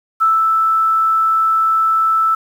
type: tone with ADSR envelope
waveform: sine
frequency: 1318.5 Hz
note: E6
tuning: in tune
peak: -9 dBFS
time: 0.2-2.35 s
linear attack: 22 ms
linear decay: 180 ms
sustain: -2 dB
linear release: 6 ms
effects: 7-bit